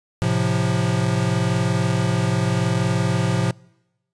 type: chord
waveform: square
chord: F major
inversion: first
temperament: equal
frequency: 110 / 130.81 / 174.61 Hz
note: A2 / C3 / F3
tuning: 0 / 0 / 0 cents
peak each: -23 dBFS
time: 0.22-3.51 s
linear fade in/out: 0 ms
effects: noise-tail reverb RT60 1.0 s tail -26 dB re dry + resampled to 22050 Hz